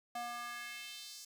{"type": "tone with high-pass filter sweep", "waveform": "square", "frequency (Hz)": 239, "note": "A#3", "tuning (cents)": 43, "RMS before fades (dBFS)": -45, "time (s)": [0.15, 1.25], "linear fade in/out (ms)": 5, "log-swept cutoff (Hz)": [670, 5900], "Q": 2, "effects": ["12-bit"]}